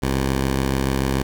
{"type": "tone pair together", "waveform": "10% pulse", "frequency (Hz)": [67, 126.95], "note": ["C2", "B2"], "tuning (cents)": [42, 48], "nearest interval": "major seventh", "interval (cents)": 1106, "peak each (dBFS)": [-11, -23], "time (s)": [0.02, 1.23], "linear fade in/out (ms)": 10, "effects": []}